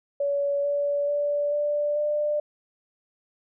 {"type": "tone with pitch steps", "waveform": "sine", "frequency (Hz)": [567, 573.9, 580.9, 588, 595.2], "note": ["C#5", "D5", "D5", "D5", "D5"], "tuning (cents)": [39, -40, -19, 2, 23], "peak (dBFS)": -22, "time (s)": [0.2, 2.4], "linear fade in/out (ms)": 5, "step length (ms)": 440, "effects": []}